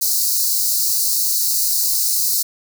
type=high-pass noise; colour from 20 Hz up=white; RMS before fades=-18 dBFS; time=0.01-2.43 s; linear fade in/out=10 ms; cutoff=4100 Hz; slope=96 dB/octave; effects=none